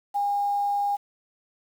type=tone with quantisation; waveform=sine; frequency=811 Hz; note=G#5; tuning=41 cents flat; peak=-22 dBFS; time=0.14-0.97 s; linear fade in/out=20 ms; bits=8; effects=none